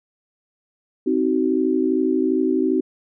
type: chord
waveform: sine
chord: C diminished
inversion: none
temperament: just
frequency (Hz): 261.6 / 314 / 376.7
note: C4 / Eb4 / Gb4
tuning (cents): 0 / +16 / +31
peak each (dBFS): -21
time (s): 1.06-2.81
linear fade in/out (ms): 10
effects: none